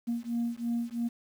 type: beating tone pair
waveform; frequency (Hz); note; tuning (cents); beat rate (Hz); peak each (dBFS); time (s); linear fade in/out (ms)
sine; 233.7 / 236.7; A#3 / A#3; +5 / +27; 3; -31; 0.07-1.09; 20
effects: tanh soft clip ceiling -24 dBFS + 9-bit